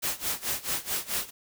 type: noise with tremolo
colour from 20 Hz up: white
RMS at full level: -28 dBFS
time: 0.02-1.31 s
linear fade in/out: 20 ms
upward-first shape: sine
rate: 4.6 Hz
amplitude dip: 90%
effects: none